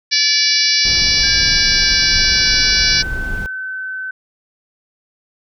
harmonic tone, 577 Hz, D5, 31 cents flat, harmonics 3 / 4 / 5 / 6 / 7 / 8 / 9 / 10, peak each -24 / -20 / -26 / -26 / -19 / -17 / -17 / -22 dBFS, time 0.11-3.03 s, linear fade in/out 20 ms
brown noise, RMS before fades -24 dBFS, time 0.85-3.46 s, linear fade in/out 0 ms
sine tone with pitch glide, 1616 to 1525.3 Hz, G#6 to G6, -48 to -48 cents, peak -22 dBFS, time 1.23-4.11 s, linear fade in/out 5 ms, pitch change -100 cents, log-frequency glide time 1.62-2.58 s
effects none

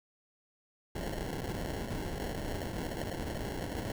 pink noise with sample-and-hold, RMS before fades -37 dBFS, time 0.95-3.92 s, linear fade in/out 5 ms, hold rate 1225 Hz, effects none

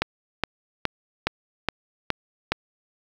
click train, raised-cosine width 0.3 ms, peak -5 dBFS, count 7, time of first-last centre 0.02-2.52 s, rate 2.4 Hz, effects 7-bit

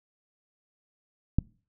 click, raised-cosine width 5 ms, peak -10 dBFS, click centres 1.386 s, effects noise-tail reverb RT60 0.4 s tail -24 dB re dry

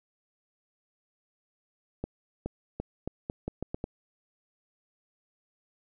accelerating click train, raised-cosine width 2 ms, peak -19 dBFS, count 9, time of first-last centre 2.04-3.841 s, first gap 420 ms, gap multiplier 0.81, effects none

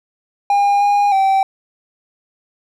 triangle tone with pitch steps, 808 / 815 / 775 Hz, G#5 / G#5 / G5, -48 / -33 / -20 cents, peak -9 dBFS, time 0.5-1.43 s, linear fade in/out 2 ms, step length 310 ms, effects none

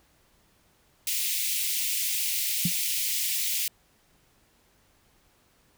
white high-pass noise, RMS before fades -28 dBFS, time 1.07-3.68 s, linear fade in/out 2 ms, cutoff 2100 Hz, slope 48 dB/octave
sine tone with exponential decay, 174.8 Hz, F3, 2 cents sharp, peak -19 dBFS, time 2.65-2.73 s, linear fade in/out 5 ms, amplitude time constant 16 ms
effects pink hiss -64 dBFS RMS until 5.77 s

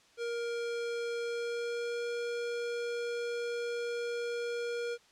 square tone with pitch glide, 470 to 474.4 Hz, A#4 to A#4, +14 to +30 cents, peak -34 dBFS, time 0.17-4.98 s, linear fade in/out 50 ms, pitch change +16 cents, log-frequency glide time 1.22-2.06 s, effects white hiss -63 dBFS RMS until 5.11 s + low-pass 6000 Hz 12 dB/octave

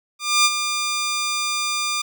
10% pulse tone with ADSR envelope, 1200 Hz, D6, 37 cents sharp, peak -4 dBFS, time 0.19-2.02 s, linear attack 260 ms, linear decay 42 ms, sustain -9 dB, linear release 9 ms, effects none

